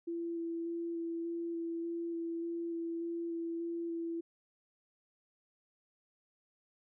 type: tone with vibrato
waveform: sine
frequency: 335.9 Hz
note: E4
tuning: 33 cents sharp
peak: -35 dBFS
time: 0.07-4.21 s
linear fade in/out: 10 ms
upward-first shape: square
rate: 1.7 Hz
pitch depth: 10 cents each way
effects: none